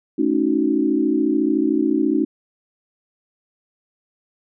sine chord, D# half-diminished seventh, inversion second, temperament equal with one note detuned, 218.9 / 277.2 / 311.1 / 370 Hz, A3 / C#4 / D#4 / F#4, -9 / 0 / 0 / 0 cents, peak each -25 / -20 / -19 / -24 dBFS, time 0.18-2.25 s, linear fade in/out 10 ms, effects none

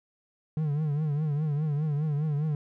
triangle tone with vibrato, 150 Hz, D3, 37 cents sharp, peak -23 dBFS, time 0.57-2.55 s, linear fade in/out 2 ms, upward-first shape triangle, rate 4.9 Hz, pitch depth 110 cents each way, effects none

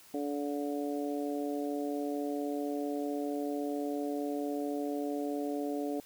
harmonic tone, 144.4 Hz, D3, 29 cents flat, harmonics 2 / 3 / 4 / 5, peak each -34 / -38 / -40 / -42 dBFS, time 0.14-6 s, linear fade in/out 2 ms, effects white hiss -57 dBFS RMS until 6.05 s

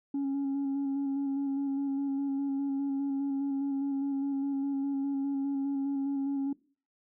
sine tone with vibrato, 276.5 Hz, C#4, 4 cents flat, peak -26 dBFS, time 0.14-6.53 s, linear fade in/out 5 ms, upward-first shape square, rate 4.9 Hz, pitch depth 18 cents each way, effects noise-tail reverb RT60 0.4 s tail -21 dB re dry + tanh soft clip ceiling -27 dBFS

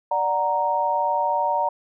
sine chord, D augmented, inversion none, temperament equal, 587.3 / 740 / 932.3 Hz, D5 / F#5 / A#5, 0 / 0 / 0 cents, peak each -26 / -26 / -21 dBFS, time 0.11-1.69 s, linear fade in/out 5 ms, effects none

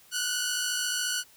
10% pulse tone pair together, 1448 / 1502.2 Hz, F#6 / F#6, -38 / +26 cents, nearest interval minor second, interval 64 cents, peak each -22 dBFS, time 0.11-1.24 s, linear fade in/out 50 ms, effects white hiss -57 dBFS RMS until 1.36 s

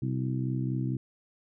harmonic tone with a mistuned harmonic, 64.4 Hz, C2, 27 cents flat, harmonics 2 / 3 / 4 / 5 / 6, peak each -29 / -36 / -36 / -37 / -49 dBFS, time 0.02-0.97 s, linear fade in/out 5 ms, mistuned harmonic 6, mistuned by -87 cents, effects none

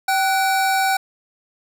square tone pair together, 773 / 1480 Hz, G5 / F#6, -24 / 0 cents, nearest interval major seventh, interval 1124 cents, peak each -18 / -23 dBFS, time 0.08-0.97 s, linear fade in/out 5 ms, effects none

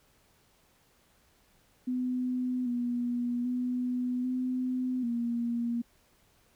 sine tone with pitch steps, 251.7 / 242.2 / 248.8 / 254.1 / 236 Hz, B3 / B3 / B3 / B3 / A#3, +33 / -34 / +13 / +49 / +22 cents, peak -28 dBFS, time 1.87-5.82 s, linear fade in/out 10 ms, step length 790 ms, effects pink hiss -66 dBFS RMS until 6.55 s

